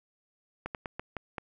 slowing click train, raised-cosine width 0.5 ms, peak -20 dBFS, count 6, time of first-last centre 0.66-1.382 s, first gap 88 ms, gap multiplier 1.25, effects none

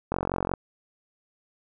click train, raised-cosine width 1 ms, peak -12 dBFS, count 20, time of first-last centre 0.12-0.538 s, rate 45.5 Hz, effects none

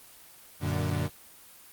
35% pulse chord, Gb augmented, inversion none, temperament equal, 92.5 / 116.54 / 146.83 Hz, Gb2 / Bb2 / D3, 0 / 0 / 0 cents, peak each -29 / -32 / -29 dBFS, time 0.6-1.1 s, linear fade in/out 50 ms, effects white hiss -52 dBFS RMS until 1.72 s + Opus 24 kbps

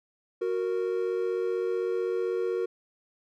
triangle tone pair together, 368.8 / 464.6 Hz, F#4 / A#4, -6 / -6 cents, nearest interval major third, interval 400 cents, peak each -27 dBFS, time 0.41-2.66 s, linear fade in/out 10 ms, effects none

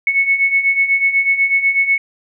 sine beating tone pair, 2200 / 2208.1 Hz, C#7 / C#7, -14 / -7 cents, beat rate 8.1 Hz, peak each -18 / -13 dBFS, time 0.07-1.98 s, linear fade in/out 2 ms, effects none

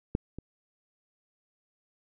clicks, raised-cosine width 3 ms, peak -13 / -26 dBFS, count 2, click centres 0.151 / 0.386 s, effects none

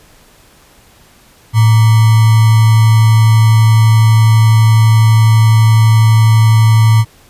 sine tone with sample-and-hold, 111 Hz, A2, 16 cents sharp, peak -4 dBFS, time 1.53-7.05 s, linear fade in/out 50 ms, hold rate 1050 Hz, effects pink hiss -45 dBFS RMS until 7.29 s + resampled to 32000 Hz

